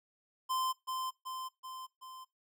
square tone with echo, 1036 Hz, C6, 17 cents flat, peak -32 dBFS, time 0.49-0.73 s, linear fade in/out 20 ms, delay 380 ms, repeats 4, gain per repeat -4 dB, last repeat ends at 2.25 s, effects noise-tail reverb RT60 0.2 s tail -21 dB re dry

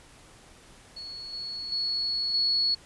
sine tone with level steps, 4376 Hz, C#8, 23 cents flat, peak -37 / -33 / -26 / -22 dBFS, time 0.96-2.75 s, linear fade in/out 10 ms, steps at 1.33 / 1.72 / 2.34 s, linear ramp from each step 2 ms, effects pink hiss -53 dBFS RMS until 2.85 s + resampled to 24000 Hz

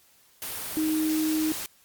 sine tone in noise, 312.5 Hz, D#4, 8 cents sharp, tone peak -23 dBFS, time 0.77-1.52 s, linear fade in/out 0 ms, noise white, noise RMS -34 dBFS, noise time 0.42-1.66 s, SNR +8 dB, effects white hiss -60 dBFS RMS until 1.84 s + Opus 48 kbps

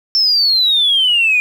sine exponential sweep, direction down, 5400 to 2423 Hz, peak -9 dBFS, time 0.15-1.4 s, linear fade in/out 0 ms, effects tanh soft clip ceiling -5 dBFS + 7-bit

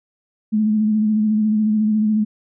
sine tone with vibrato, 214.5 Hz, A3, 44 cents flat, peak -14 dBFS, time 0.52-2.25 s, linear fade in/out 20 ms, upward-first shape sine, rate 14 Hz, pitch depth 34 cents each way, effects none

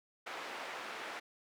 white band-pass noise, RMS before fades -44 dBFS, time 0.26-1.2 s, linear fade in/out 10 ms, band 400 to 2000 Hz, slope 12 dB/octave, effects none

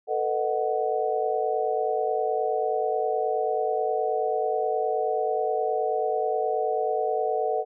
sine chord, B dominant seventh, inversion third, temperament just, 444.5 / 493.9 / 617.4 / 740.8 Hz, A4 / B4 / D#5 / F#5, +18 / 0 / -14 / +2 cents, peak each -27 / -31 / -30 / -27 dBFS, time 0.07-7.65 s, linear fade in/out 50 ms, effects none

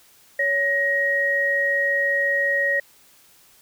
sine tone pair together, 560 / 1885.5 Hz, C#5 / A#6, +18 / +19 cents, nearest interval octave + major sixth, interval 2101 cents, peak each -25 / -19 dBFS, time 0.39-2.8 s, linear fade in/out 5 ms, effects white hiss -54 dBFS RMS until 3.61 s

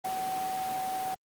sine tone in noise, 756 Hz, F#5, 37 cents sharp, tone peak -30 dBFS, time 0.04-1.15 s, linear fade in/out 10 ms, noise pink, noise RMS -39 dBFS, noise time 0.04-1.15 s, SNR +6 dB, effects high-pass 200 Hz 12 dB/octave + Opus 24 kbps

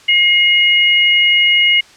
sine tone pair together, 2136 / 2885 Hz, C7 / F#7, +35 / -44 cents, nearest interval perfect fourth, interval 521 cents, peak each -11 dBFS, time 0.08-1.81 s, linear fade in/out 10 ms, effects white hiss -43 dBFS RMS until 1.96 s + low-pass 6000 Hz 12 dB/octave

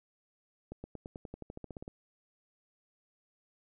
accelerating click train, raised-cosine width 2 ms, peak -29 dBFS, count 15, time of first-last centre 0.72-1.879 s, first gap 120 ms, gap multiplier 0.94, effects none

